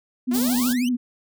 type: tone with vibrato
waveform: sine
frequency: 246.9 Hz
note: B3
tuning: in tune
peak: -19 dBFS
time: 0.27-0.97 s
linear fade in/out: 20 ms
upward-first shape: triangle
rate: 13 Hz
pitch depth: 57 cents each way
type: exponential sweep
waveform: sawtooth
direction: up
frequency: 330 to 3125 Hz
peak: -28 dBFS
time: 0.31-0.89 s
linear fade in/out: 5 ms
type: band-stop noise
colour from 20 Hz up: white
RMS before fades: -28 dBFS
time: 0.33-0.74 s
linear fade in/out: 20 ms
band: 1000 to 3200 Hz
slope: 48 dB/octave
effects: none

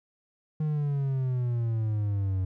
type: exponential sweep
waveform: triangle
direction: down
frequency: 155.7 to 92.5 Hz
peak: -23 dBFS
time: 0.6-2.45 s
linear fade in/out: 5 ms
effects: none

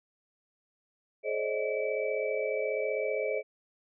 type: tone cluster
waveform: sine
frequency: 425.9 / 535 / 596 / 631 / 2302 Hz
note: G#4 / C5 / D5 / D#5 / D7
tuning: +44 / +38 / +25 / +24 / -35 cents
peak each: -33 / -33 / -38 / -35 / -38 dBFS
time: 1.23-3.43 s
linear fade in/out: 50 ms
effects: none

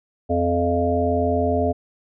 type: harmonic tone with a mistuned harmonic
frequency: 86.3 Hz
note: F2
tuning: 20 cents flat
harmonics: 1 / 3 / 5 / 7 / 8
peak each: -24 / -24 / -24 / -24 / -24 dBFS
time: 0.29-1.73 s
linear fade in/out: 20 ms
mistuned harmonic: 7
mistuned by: +18 cents
effects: none

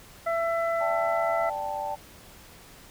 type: harmonic tone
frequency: 668 Hz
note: E5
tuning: 23 cents sharp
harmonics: 1 / 2 / 3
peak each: -25 / -31 / -35 dBFS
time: 0.26-1.5 s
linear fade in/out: 10 ms
type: chord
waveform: sine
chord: D suspended fourth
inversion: none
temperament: equal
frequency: 587.3 / 784 / 880 Hz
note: D5 / G5 / A5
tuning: 0 / 0 / 0 cents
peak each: -35 / -33 / -32 dBFS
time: 0.8-1.96 s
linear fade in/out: 20 ms
effects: pink hiss -50 dBFS RMS until 2.9 s

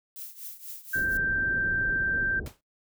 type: noise with tremolo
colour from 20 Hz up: violet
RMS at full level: -38 dBFS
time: 0.16-1.17 s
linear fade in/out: 0 ms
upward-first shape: triangle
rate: 4.1 Hz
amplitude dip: 85%
type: tone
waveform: sine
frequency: 1568 Hz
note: G6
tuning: in tune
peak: -24 dBFS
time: 0.93-2.4 s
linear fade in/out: 10 ms
type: low-pass noise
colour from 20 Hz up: pink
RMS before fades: -37 dBFS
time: 0.95-2.49 s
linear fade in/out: 10 ms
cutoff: 500 Hz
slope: 24 dB/octave
type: noise with exponential decay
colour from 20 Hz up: pink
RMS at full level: -39 dBFS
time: 2.46-2.61 s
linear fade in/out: 2 ms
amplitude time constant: 32 ms
effects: noise-tail reverb RT60 0.2 s tail -26 dB re dry

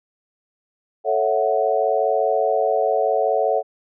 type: chord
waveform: sine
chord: F# minor seventh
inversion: first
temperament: equal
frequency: 440 / 554.4 / 659.3 / 740 Hz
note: A4 / C#5 / E5 / F#5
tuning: 0 / 0 / 0 / 0 cents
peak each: -22 dBFS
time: 1.04-3.63 s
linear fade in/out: 50 ms
effects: none

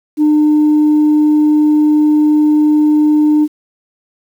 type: tone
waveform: sine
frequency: 301.9 Hz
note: D4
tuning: 48 cents sharp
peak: -5 dBFS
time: 0.17-3.48 s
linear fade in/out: 50 ms
effects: tanh soft clip ceiling -5 dBFS + 7-bit

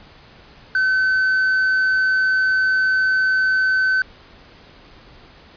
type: tone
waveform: triangle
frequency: 1525 Hz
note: G6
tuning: 48 cents flat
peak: -13 dBFS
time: 0.75-4.02 s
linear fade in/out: 2 ms
effects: pink hiss -46 dBFS RMS until 5.56 s + resampled to 11025 Hz

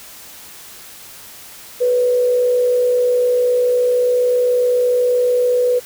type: tone with frequency modulation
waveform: sine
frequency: 493.9 Hz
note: B4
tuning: in tune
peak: -12 dBFS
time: 1.8-5.8 s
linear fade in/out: 20 ms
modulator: 60.4 Hz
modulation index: 0.25
effects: white hiss -38 dBFS RMS until 5.85 s

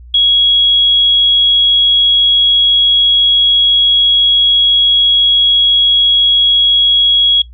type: tone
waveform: sine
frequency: 3322 Hz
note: G#7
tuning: in tune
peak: -6 dBFS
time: 0.14-7.42 s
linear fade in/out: 5 ms
effects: noise-tail reverb RT60 0.1 s tail -18 dB re dry + added 60 Hz sine -32 dBFS peak until 7.53 s

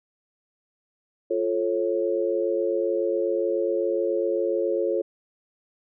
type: chord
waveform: sine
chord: F augmented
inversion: none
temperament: just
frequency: 349.2 / 436.5 / 545.7 Hz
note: F4 / A4 / C#5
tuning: 0 / -14 / -27 cents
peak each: -26 dBFS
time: 1.3-5.02 s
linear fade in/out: 10 ms
effects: none

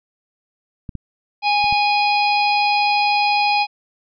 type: clicks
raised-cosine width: 5 ms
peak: -17 / -16 / -24 / -19 dBFS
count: 4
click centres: 0.892 / 0.953 / 1.642 / 1.726 s
type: harmonic tone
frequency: 826 Hz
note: G#5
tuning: 10 cents flat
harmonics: 1 / 3 / 4 / 5 / 6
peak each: -16 / -20 / -31 / -27 / -26 dBFS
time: 1.42-3.67 s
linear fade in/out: 50 ms
effects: none

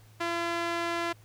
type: tone with band-pass filter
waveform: sawtooth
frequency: 340 Hz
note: F4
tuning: 46 cents flat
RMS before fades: -31 dBFS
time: 0.2-1.13 s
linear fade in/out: 10 ms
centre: 1600 Hz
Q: 0.6
effects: added 108 Hz sine -53 dBFS peak until 1.24 s + pink hiss -61 dBFS RMS until 1.24 s

